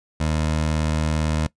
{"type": "tone", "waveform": "20% pulse", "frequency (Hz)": 77.78, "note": "D#2", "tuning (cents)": 0, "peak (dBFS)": -15, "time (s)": [0.2, 1.47], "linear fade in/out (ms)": 5, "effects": ["noise-tail reverb RT60 0.1 s tail -20 dB re dry", "resampled to 22050 Hz"]}